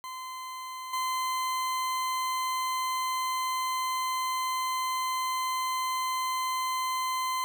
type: tone with level steps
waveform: 40% pulse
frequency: 1031 Hz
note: C6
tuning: 26 cents flat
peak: -36 / -27 dBFS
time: 0.04-7.44 s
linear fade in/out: 0 ms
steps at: 0.93 s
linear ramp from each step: 5 ms
effects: none